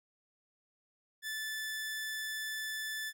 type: tone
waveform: sawtooth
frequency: 1749 Hz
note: A6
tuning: 11 cents flat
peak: -33 dBFS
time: 1.22-3.13 s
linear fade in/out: 50 ms
effects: none